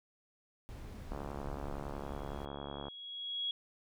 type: noise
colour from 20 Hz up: brown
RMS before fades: -45 dBFS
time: 0.69-2.45 s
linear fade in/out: 0 ms
type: click train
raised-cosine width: 1 ms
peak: -28 dBFS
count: 126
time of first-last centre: 1.12-2.883 s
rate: 70.9 Hz
type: tone with exponential growth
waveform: sine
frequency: 3322 Hz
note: G#7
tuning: in tune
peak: -32 dBFS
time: 1.94-3.51 s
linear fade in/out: 2 ms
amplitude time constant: 340 ms
effects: none